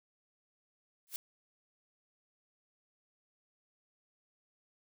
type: noise with exponential growth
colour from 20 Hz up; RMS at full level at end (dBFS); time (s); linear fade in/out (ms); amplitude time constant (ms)
blue; -34; 1.07-1.16; 0; 18
effects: none